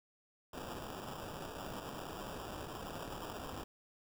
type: noise with sample-and-hold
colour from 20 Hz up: blue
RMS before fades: -45 dBFS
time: 0.53-3.64 s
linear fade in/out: 5 ms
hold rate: 2100 Hz
effects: none